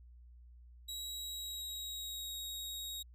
sawtooth tone with pitch glide, 3859 to 3782 Hz, B7 to A#7, -41 to +24 cents, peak -38 dBFS, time 0.88-3.03 s, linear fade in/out 10 ms, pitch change -35 cents, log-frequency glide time 1.1-2.36 s, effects added 60 Hz sine -54 dBFS peak until 3.14 s

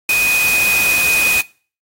sine tone in noise, 2493 Hz, D#7, 3 cents sharp, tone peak -13 dBFS, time 0.09-1.41 s, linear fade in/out 2 ms, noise white, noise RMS -20 dBFS, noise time 0.09-1.41 s, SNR +4 dB, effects noise-tail reverb RT60 0.4 s tail -21 dB re dry + AAC 48 kbps

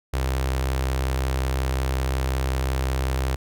sawtooth tone with notch filter, 65.5 Hz, C2, 2 cents sharp, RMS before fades -24 dBFS, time 0.13-3.36 s, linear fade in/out 10 ms, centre 210 Hz, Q 1.3, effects none

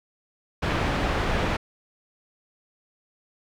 pink low-pass noise, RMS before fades -25 dBFS, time 0.62-1.57 s, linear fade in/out 10 ms, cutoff 2600 Hz, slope 12 dB/octave, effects none

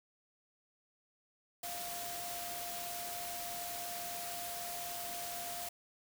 sine tone in noise, 698.5 Hz, F5, in tune, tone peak -44 dBFS, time 1.63-5.69 s, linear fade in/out 5 ms, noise white, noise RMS -43 dBFS, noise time 1.63-5.69 s, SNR -4 dB, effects none

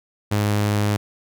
sawtooth tone, 103.83 Hz, G#2, in tune, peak -14 dBFS, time 0.31-0.97 s, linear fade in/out 10 ms, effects none

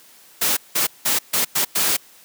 white noise bursts at uneven times, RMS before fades -19 dBFS, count 6, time 0.41-0.57 / 0.75-0.87 / 1.05-1.19 / 1.33-1.45 / 1.55-1.65 / 1.75-1.97 s, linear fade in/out 10 ms, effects white hiss -49 dBFS RMS until 2.24 s + high-pass 150 Hz 12 dB/octave

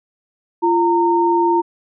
sine tone pair together, 344.2 / 919 Hz, F4 / A#5, -25 / -25 cents, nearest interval octave + perfect fourth, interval 1700 cents, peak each -15 dBFS, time 0.62-1.62 s, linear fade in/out 20 ms, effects none

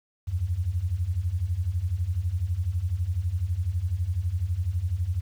sine beating tone pair, 80.9 / 92.9 Hz, E2 / F#2, -32 / +7 cents, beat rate 12 Hz, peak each -29 / -26 dBFS, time 0.27-5.21 s, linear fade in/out 20 ms, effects 9-bit

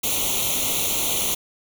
white noise with comb filter, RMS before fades -23 dBFS, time 0.03-1.35 s, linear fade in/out 10 ms, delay 0.3 ms, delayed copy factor +0.95, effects none

